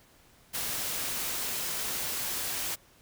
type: noise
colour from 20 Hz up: white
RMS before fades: -33 dBFS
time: 0.53-2.76 s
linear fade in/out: 20 ms
effects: pink hiss -60 dBFS RMS until 3.01 s